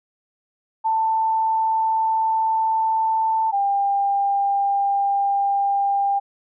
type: tone pair in turn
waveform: sine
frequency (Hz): 888 / 797.9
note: A5 / G5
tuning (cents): +16 / +30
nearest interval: major second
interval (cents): 186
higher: first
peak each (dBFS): -17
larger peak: neither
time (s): 0.84-3.52 / 3.52-6.2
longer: neither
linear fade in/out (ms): 20
effects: none